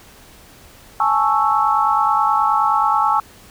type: chord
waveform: sine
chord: A major seventh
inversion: third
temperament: equal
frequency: 830.6 / 880 / 1108.7 / 1318.5 Hz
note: G#5 / A5 / C#6 / E6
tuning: 0 / 0 / 0 / 0 cents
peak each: -19 dBFS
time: 1-3.2 s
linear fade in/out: 2 ms
effects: pink hiss -45 dBFS RMS until 3.5 s